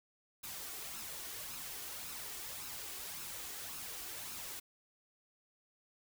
white noise with flanger, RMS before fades -45 dBFS, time 0.43-4.6 s, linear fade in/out 10 ms, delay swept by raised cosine 0.75 to 2.75 ms, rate 1.8 Hz, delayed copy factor +0.5, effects none

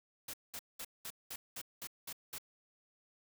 white noise bursts, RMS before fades -44 dBFS, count 9, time 0.28-2.384 s, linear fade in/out 5 ms, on 56 ms, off 200 ms, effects none

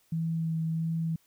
sine tone with vibrato, 162.7 Hz, E3, 22 cents flat, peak -27 dBFS, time 0.12-1.16 s, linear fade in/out 5 ms, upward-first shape sine, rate 1.5 Hz, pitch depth 13 cents each way, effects white hiss -67 dBFS RMS until 1.26 s

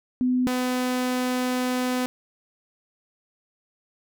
sine / sawtooth tone pair in turn, 251.8 / 251.8 Hz, B3 / B3, +34 / +34 cents, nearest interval unison, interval 0 cents, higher neither, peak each -19 dBFS, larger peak neither, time 0.21-0.47 / 0.47-2.06 s, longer second, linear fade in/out 0 ms, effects none

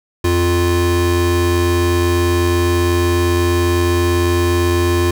square tone pair together, 87.02 / 349.2 Hz, F2 / F4, -6 / 0 cents, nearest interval 2 octaves, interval 2406 cents, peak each -16 dBFS, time 0.24-5.11 s, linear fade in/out 5 ms, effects none

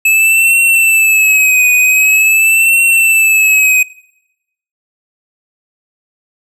square tone with vibrato, 2600 Hz, E7, 24 cents flat, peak -7 dBFS, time 0.05-3.83 s, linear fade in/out 5 ms, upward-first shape triangle, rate 0.45 Hz, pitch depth 82 cents each way, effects noise-tail reverb RT60 0.9 s tail -24 dB re dry

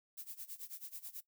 violet noise with tremolo, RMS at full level -45 dBFS, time 0.17-1.21 s, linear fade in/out 10 ms, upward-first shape sine, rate 9.2 Hz, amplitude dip 90%, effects noise-tail reverb RT60 0.1 s tail -17 dB re dry

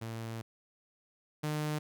sawtooth tone pair in turn, 113.5 / 151.5 Hz, A#2 / D#3, -46 / -46 cents, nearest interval perfect fourth, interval 500 cents, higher second, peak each -34 / -28 dBFS, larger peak second, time 0.01-0.42 / 1.43-1.79 s, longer first, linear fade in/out 10 ms, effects none

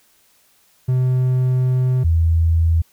triangle / sine tone pair in turn, 127.8 / 82.35 Hz, C3 / E2, -40 / -1 cents, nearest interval minor sixth, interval 761 cents, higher first, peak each -12 dBFS, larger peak neither, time 0.88-2.04 / 2.04-2.82 s, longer first, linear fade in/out 10 ms, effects white hiss -57 dBFS RMS until 2.92 s

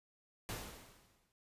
pink noise with exponential decay, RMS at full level -41 dBFS, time 0.49-1.32 s, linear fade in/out 0 ms, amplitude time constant 180 ms, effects noise-tail reverb RT60 0.1 s tail -22 dB re dry + resampled to 32000 Hz

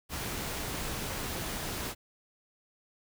pink noise, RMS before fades -36 dBFS, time 0.09-1.95 s, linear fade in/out 50 ms, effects none

